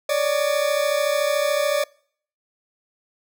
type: tone pair together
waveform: 40% pulse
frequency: 566.3 / 600 Hz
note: C#5 / D5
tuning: +37 / +37 cents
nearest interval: minor second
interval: 100 cents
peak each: -21 dBFS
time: 0.09-1.84 s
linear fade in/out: 5 ms
effects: noise-tail reverb RT60 0.6 s tail -26 dB re dry